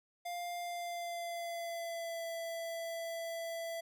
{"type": "tone with pitch glide", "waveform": "square", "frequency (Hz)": [700, 666.1], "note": ["F5", "E5"], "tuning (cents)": [4, 18], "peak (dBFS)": -39, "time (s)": [0.25, 3.81], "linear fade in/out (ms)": 10, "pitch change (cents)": -86, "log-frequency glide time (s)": [0.61, 2.26], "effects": []}